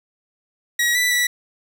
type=tone with pitch steps; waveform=sawtooth; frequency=1910 / 1977 / 1954 Hz; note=A#6 / B6 / B6; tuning=+42 / +1 / -19 cents; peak=-13 dBFS; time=0.79-1.27 s; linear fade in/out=5 ms; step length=160 ms; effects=none